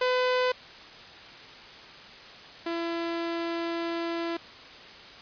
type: tone pair in turn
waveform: sawtooth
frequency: 504 / 336.4 Hz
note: B4 / E4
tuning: +35 / +35 cents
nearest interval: perfect fifth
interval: 700 cents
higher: first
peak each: -19 / -25 dBFS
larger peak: first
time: 0.01-0.52 / 2.66-4.37 s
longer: second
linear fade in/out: 5 ms
effects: white hiss -46 dBFS RMS until 5.21 s + resampled to 11025 Hz